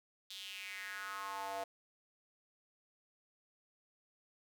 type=tone with high-pass filter sweep; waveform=square; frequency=97.9 Hz; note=G2; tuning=2 cents flat; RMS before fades=-44 dBFS; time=0.3-1.64 s; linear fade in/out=5 ms; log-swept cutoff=3700 to 650 Hz; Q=4.2; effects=none